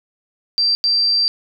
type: tone bursts at uneven times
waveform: sine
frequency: 4699 Hz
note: D8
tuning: in tune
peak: -13 dBFS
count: 2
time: 0.58-0.75 / 0.84-1.28 s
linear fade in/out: 0 ms
effects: none